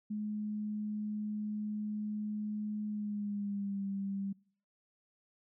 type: tone with pitch glide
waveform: sine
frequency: 211 to 196.87 Hz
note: G#3 to G3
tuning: +28 to +8 cents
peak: -34 dBFS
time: 0.1-4.33 s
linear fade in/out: 10 ms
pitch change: -120 cents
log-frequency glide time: 2.88-3.85 s
effects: noise-tail reverb RT60 0.6 s tail -26 dB re dry